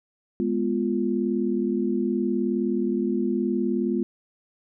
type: chord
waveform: sine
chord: F diminished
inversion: first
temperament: equal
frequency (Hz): 207.7 / 246.9 / 349.2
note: Ab3 / Cb4 / F4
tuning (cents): 0 / 0 / 0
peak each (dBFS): -26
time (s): 0.4-4.03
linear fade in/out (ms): 0
effects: none